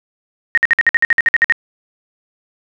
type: tone bursts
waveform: sine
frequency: 1862 Hz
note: A#6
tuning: 2 cents flat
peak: -7 dBFS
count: 13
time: 0.55-1.523 s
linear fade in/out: 0 ms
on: 25 ms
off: 54 ms
effects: none